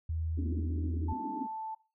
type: tone with pitch glide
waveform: sine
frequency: 80.8 to 81.98 Hz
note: E2 to E2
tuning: -34 to -9 cents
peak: -31 dBFS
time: 0.09-1.13 s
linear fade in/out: 5 ms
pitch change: +25 cents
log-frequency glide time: 0.35-0.99 s
type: band-pass noise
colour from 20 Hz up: white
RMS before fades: -40 dBFS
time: 0.37-1.47 s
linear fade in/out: 10 ms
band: 230 to 310 Hz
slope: 48 dB/octave
type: tone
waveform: sine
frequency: 880 Hz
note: A5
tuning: in tune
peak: -36 dBFS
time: 1.08-1.75 s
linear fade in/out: 10 ms
effects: noise-tail reverb RT60 0.3 s tail -18 dB re dry